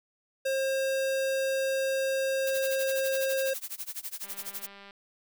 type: tone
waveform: square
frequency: 535 Hz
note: C5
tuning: 38 cents sharp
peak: -27 dBFS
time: 0.45-3.54 s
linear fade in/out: 10 ms
type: noise with tremolo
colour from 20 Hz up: blue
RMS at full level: -35 dBFS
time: 2.46-4.67 s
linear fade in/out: 20 ms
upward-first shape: sine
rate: 12 Hz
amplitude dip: 95%
type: click train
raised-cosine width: 0.3 ms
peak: -33 dBFS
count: 134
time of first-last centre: 4.24-4.908 s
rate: 199 Hz
effects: none